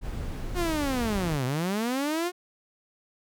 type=noise; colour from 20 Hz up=brown; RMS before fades=-33 dBFS; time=0.01-1.38 s; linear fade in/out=50 ms
type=linear two-way sweep; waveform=sawtooth; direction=down then up; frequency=365 to 122 to 365 Hz; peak=-22 dBFS; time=0.54-2.32 s; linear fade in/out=50 ms; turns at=1.45 s
effects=none